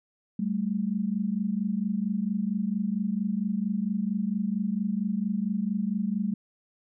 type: tone pair together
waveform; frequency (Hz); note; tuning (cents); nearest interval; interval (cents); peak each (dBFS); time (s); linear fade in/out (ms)
sine; 193.1 / 217.5; G3 / A3; -26 / -20; major second; 206; -28; 0.39-6.34; 5
effects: none